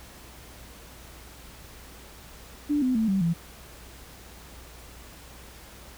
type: tone with pitch steps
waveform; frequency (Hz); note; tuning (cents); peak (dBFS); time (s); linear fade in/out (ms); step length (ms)
sine; 293.1 / 255.2 / 222.1 / 193.37 / 168.34; D4 / C4 / A3 / G3 / E3; -3 / -43 / +16 / -23 / +37; -21; 2.69-3.34; 20; 130
effects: added 60 Hz sine -49 dBFS peak until 5.97 s + pink hiss -48 dBFS RMS until 5.97 s